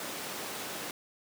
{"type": "high-pass noise", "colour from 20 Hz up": "pink", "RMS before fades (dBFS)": -39, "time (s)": [0, 0.91], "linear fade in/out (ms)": 2, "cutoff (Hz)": 270, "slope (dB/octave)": 12, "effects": []}